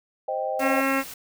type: chord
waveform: sine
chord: C minor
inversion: none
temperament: equal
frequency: 523.3 / 622.3 / 784 Hz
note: C5 / Eb5 / G5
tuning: 0 / 0 / 0 cents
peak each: -29 dBFS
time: 0.28-0.81 s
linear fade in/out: 5 ms
type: noise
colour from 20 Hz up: white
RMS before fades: -39 dBFS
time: 0.59-1.14 s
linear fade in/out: 5 ms
type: harmonic tone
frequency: 270 Hz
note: C#4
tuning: 45 cents flat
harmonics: 1 / 2 / 3 / 4 / 5 / 6 / 7 / 8 / 9 / 10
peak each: -25 / -28 / -33 / -31 / -30 / -33 / -32 / -32 / -38 / -32 dBFS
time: 0.59-1.04 s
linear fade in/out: 50 ms
effects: none